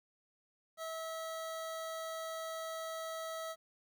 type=tone; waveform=25% pulse; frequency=648 Hz; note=E5; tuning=30 cents flat; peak=-36 dBFS; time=0.77-3.56 s; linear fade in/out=50 ms; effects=12-bit